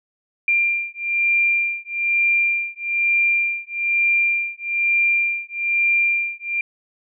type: beating tone pair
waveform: sine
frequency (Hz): 2383 / 2384.1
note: D7 / D7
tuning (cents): +25 / +25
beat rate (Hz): 1.1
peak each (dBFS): -20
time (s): 0.48-6.61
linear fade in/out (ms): 2
effects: none